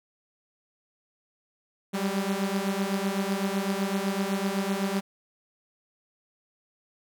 sawtooth beating tone pair, 192.1 / 200 Hz, G3 / G3, -35 / +35 cents, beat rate 7.9 Hz, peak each -25 dBFS, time 1.93-5.01 s, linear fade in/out 20 ms, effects none

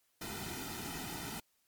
pink noise with comb filter, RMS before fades -42 dBFS, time 0.21-1.4 s, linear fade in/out 5 ms, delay 1.8 ms, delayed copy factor -0.8, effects white hiss -75 dBFS RMS until 1.67 s + MP3 96 kbps

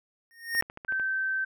square tone with exponential growth, 1847 Hz, A#6, 16 cents flat, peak -20 dBFS, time 0.31-0.61 s, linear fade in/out 0 ms, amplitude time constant 65 ms
click train, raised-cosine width 0.5 ms, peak -26 dBFS, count 7, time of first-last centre 0.55-0.998 s, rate 13.4 Hz
sine tone, 1549 Hz, G6, 21 cents flat, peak -26 dBFS, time 0.88-1.45 s, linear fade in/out 10 ms
effects none

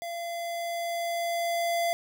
square tone with level ramp, 683 Hz, F5, 39 cents flat, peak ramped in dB -34 to -25 dBFS, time 0.02-1.93 s, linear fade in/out 0 ms, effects none

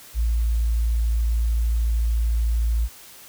sine tone, 56.7 Hz, A#1, 47 cents flat, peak -18 dBFS, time 0.14-2.89 s, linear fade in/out 50 ms, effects white hiss -45 dBFS RMS until 3.28 s

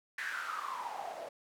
white noise with band-pass filter sweep, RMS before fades -40 dBFS, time 0.18-1.29 s, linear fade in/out 5 ms, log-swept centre 1800 to 600 Hz, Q 8.8, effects none

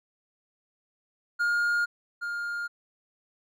triangle tone pair in turn, 1419 / 1410.8 Hz, F6 / F6, +27 / +17 cents, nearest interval unison, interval 10 cents, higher first, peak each -21 / -28 dBFS, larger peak first, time 1.39-1.86 / 2.21-2.68 s, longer neither, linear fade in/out 20 ms, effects none

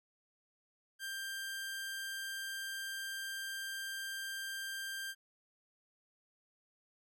sawtooth tone, 1584 Hz, G6, 18 cents sharp, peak -36 dBFS, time 0.99-5.15 s, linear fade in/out 50 ms, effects none

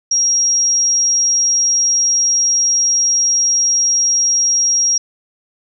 sine tone, 5630 Hz, F8, 13 cents sharp, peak -11 dBFS, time 0.11-4.98 s, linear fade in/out 5 ms, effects none

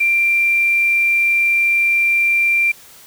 sine tone with quantisation, 2367 Hz, D7, 13 cents sharp, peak -12 dBFS, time 0-2.72 s, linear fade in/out 10 ms, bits 6, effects white hiss -43 dBFS RMS until 3.06 s

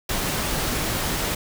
pink noise, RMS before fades -25 dBFS, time 0.09-1.35 s, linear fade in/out 5 ms, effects none

